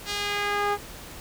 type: tone with band-pass filter sweep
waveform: sawtooth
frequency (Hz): 409.4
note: G#4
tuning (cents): -25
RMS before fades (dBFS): -27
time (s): 0.05-0.78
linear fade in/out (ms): 50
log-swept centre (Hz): 4700 to 910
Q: 1.1
effects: pink hiss -42 dBFS RMS until 1.2 s